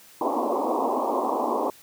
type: band-pass noise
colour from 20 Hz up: white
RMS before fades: -25 dBFS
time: 0.21-1.7 s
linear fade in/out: 2 ms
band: 230 to 1100 Hz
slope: 96 dB/octave
effects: white hiss -51 dBFS RMS until 1.82 s + high-pass 60 Hz 12 dB/octave